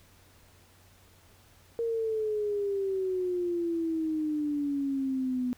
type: exponential sweep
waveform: sine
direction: down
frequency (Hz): 466.2 to 246.9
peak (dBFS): -27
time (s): 1.79-5.53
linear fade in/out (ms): 0
effects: added 91 Hz sine -61 dBFS peak until 5.57 s + pink hiss -60 dBFS RMS until 5.57 s